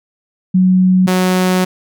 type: tone pair in turn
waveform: sine / sawtooth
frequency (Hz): 185 / 184.09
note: F#3 / F#3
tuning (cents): 0 / -9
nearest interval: unison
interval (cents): 9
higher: first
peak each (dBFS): -7 / -7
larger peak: neither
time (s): 0.54-1.07 / 1.07-1.65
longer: second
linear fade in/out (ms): 10
effects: none